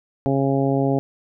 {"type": "harmonic tone", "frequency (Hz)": 136.8, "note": "C#3", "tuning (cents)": -23, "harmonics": [1, 2, 3, 4, 5, 6], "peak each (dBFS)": [-22, -21, -24, -26, -27, -31], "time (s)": [0.26, 0.99], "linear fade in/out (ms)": 0, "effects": []}